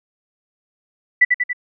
sine tone with echo, 1975.5 Hz, B6, in tune, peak -7 dBFS, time 1.21-1.25 s, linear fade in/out 10 ms, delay 94 ms, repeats 3, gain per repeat -4 dB, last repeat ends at 1.532 s, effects none

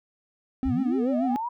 triangle tone with vibrato, 254.3 Hz, C4, 49 cents flat, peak -21 dBFS, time 0.63-1.36 s, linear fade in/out 0 ms, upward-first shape sine, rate 6.9 Hz, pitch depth 92 cents each way
sine linear sweep, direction up, 37.67 to 987.8 Hz, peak -27 dBFS, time 0.65-1.49 s, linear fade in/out 10 ms
effects none

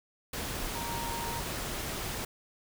sine tone in noise, 932.3 Hz, A#5, in tune, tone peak -37 dBFS, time 0.75-1.4 s, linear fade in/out 5 ms, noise pink, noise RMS -36 dBFS, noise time 0.33-2.25 s, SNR -4 dB, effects none

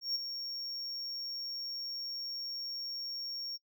triangle tone with ADSR envelope, 5530 Hz, F8, 18 cents flat, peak -28 dBFS, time 0.01-3.58 s, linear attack 140 ms, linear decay 22 ms, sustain -8 dB, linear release 29 ms, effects noise-tail reverb RT60 0.1 s tail -24 dB re dry

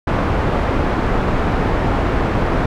pink low-pass noise, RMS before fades -17 dBFS, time 0.07-2.66 s, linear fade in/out 5 ms, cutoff 1400 Hz, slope 12 dB/octave, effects none

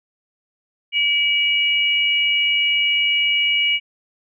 sine tone pair together, 2300 / 2898 Hz, D7 / F#7, -37 / -37 cents, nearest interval major third, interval 400 cents, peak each -18 dBFS, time 0.92-3.8 s, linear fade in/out 50 ms, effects none

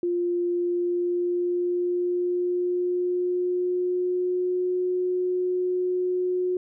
sine tone with pitch glide, 350 to 363.4 Hz, F4 to F#4, +4 to -31 cents, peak -22 dBFS, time 0.03-6.57 s, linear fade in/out 2 ms, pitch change +65 cents, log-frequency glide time 0.48-4.8 s, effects none

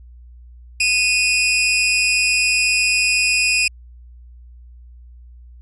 sawtooth tone pair together, 2487 / 2686 Hz, D#7 / E7, -1 / +32 cents, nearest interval minor second, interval 133 cents, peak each -12 / -18 dBFS, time 0.8-3.68 s, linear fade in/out 5 ms, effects added 60 Hz sine -39 dBFS peak until 5.61 s + resampled to 24000 Hz

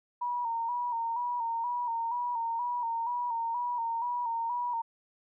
sine tone with vibrato, 945 Hz, A#5, 23 cents sharp, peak -29 dBFS, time 0.21-4.82 s, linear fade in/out 10 ms, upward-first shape square, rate 2.1 Hz, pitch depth 47 cents each way, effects none

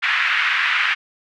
white band-pass noise, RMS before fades -19 dBFS, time 0.02-0.95 s, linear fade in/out 20 ms, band 1400 to 2400 Hz, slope 24 dB/octave, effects none

